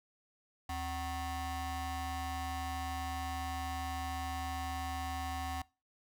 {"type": "ring-modulated tone", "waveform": "35% pulse", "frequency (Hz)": 339.9, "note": "F4", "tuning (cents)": -47, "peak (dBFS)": -32, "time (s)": [0.69, 5.62], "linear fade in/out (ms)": 5, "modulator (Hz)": 416, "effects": ["noise-tail reverb RT60 0.3 s tail -22 dB re dry"]}